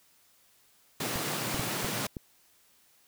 pink high-pass noise, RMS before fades -33 dBFS, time 1-2.07 s, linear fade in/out 5 ms, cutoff 110 Hz, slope 96 dB/octave
clicks, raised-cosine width 3 ms, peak -23 dBFS, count 5, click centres 1.158 / 1.545 / 1.596 / 1.846 / 2.168 s
effects white hiss -64 dBFS RMS until 3.07 s

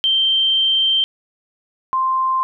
sine tone pair in turn, 3136 / 1046.5 Hz, G7 / C6, 0 / 0 cents, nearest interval octave + perfect fifth, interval 1900 cents, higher first, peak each -13 / -15 dBFS, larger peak first, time 0.04-1.04 / 1.93-2.43 s, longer first, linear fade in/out 0 ms, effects none

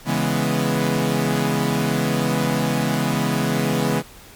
sawtooth chord, C# minor seventh, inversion none, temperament equal, 138.59 / 164.81 / 207.7 / 246.9 Hz, C#3 / E3 / G#3 / B3, 0 / 0 / 0 / 0 cents, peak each -20 dBFS, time 0.05-4.03 s, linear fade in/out 50 ms, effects pink hiss -44 dBFS RMS until 4.35 s + MP3 96 kbps

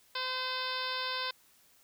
harmonic tone, 513 Hz, C5, 34 cents flat, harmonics 1 / 2 / 3 / 4 / 5 / 6 / 7 / 8 / 9 / 10, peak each -44 / -38 / -40 / -45 / -43 / -45 / -40 / -43 / -43 / -44 dBFS, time 0.15-1.31 s, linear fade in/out 5 ms, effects white hiss -64 dBFS RMS until 1.83 s

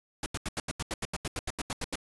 pink noise bursts, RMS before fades -33 dBFS, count 16, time 0.23-1.956 s, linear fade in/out 2 ms, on 31 ms, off 82 ms, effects resampled to 24000 Hz

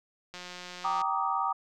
click train, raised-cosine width 0.2 ms, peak -25 dBFS, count 122, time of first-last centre 0.34-1.016 s, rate 179 Hz
sine chord, Eb major seventh, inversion first, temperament just, 777.8 / 933.4 / 1166.7 / 1244.5 Hz, G5 / Bb5 / D6 / Eb6, -14 / +2 / -12 / 0 cents, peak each -32 dBFS, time 0.84-1.53 s, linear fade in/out 10 ms
effects none

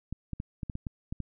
clicks, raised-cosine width 5 ms, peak -22 dBFS, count 9, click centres 0.126 / 0.333 / 0.401 / 0.632 / 0.698 / 0.754 / 0.868 / 1.125 / 1.203 s, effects none

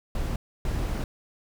brown noise bursts at uneven times, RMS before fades -28 dBFS, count 2, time 0.15-0.36 / 0.65-1.04 s, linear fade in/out 2 ms, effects none

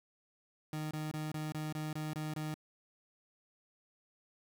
30% pulse tone bursts, 154 Hz, D#3, 17 cents flat, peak -34 dBFS, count 9, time 0.73-2.542 s, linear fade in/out 2 ms, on 180 ms, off 24 ms, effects 10-bit

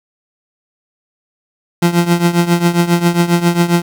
30% pulse tone with tremolo, 172.4 Hz, F3, 22 cents flat, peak -4 dBFS, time 1.82-3.82 s, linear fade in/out 5 ms, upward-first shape triangle, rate 7.4 Hz, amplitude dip 85%, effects 7-bit

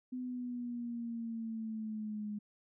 sine exponential sweep, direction down, 253.5 to 207.7 Hz, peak -37 dBFS, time 0.12-2.39 s, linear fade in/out 10 ms, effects none

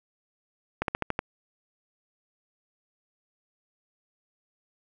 slowing click train, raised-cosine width 0.5 ms, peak -11 dBFS, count 6, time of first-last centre 0.82-1.191 s, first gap 62 ms, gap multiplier 1.09, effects none

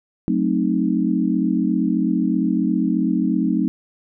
sine chord, F# diminished seventh, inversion none, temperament equal with one note detuned, 185 / 220 / 263.1 / 311.1 Hz, F#3 / A3 / C4 / Eb4, 0 / 0 / +10 / 0 cents, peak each -22 dBFS, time 0.28-3.68 s, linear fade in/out 0 ms, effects none

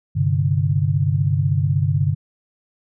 sine chord, G suspended fourth, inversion none, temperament equal, 98 / 130.81 / 146.83 Hz, G2 / C3 / D3, 0 / 0 / 0 cents, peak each -20 / -21 / -19 dBFS, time 0.15-2.15 s, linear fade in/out 20 ms, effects none

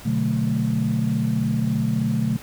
sine chord, B minor seventh, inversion none, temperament equal, 123.47 / 146.83 / 185 / 220 Hz, B2 / D3 / F#3 / A3, 0 / 0 / 0 / 0 cents, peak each -24 / -25 / -27 / -22 dBFS, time 0.05-2.37 s, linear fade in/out 10 ms, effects tanh soft clip ceiling -11 dBFS + pink hiss -42 dBFS RMS until 2.42 s

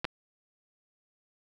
clicks, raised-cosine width 0.3 ms, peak -15 dBFS, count 2, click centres 0.045 / 0.051 s, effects none

